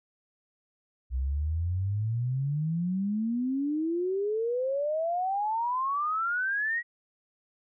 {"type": "exponential sweep", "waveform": "sine", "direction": "up", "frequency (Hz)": [61.74, 1931], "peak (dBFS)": -26, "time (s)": [1.1, 6.83], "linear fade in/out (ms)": 50, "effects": []}